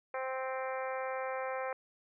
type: harmonic tone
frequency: 261.6 Hz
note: C4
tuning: in tune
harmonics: 2 / 3 / 4 / 5 / 6 / 7 / 8 / 9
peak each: -37 / -41 / -43 / -45 / -47 / -48 / -49 / -50 dBFS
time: 0.14-1.73 s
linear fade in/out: 2 ms
effects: none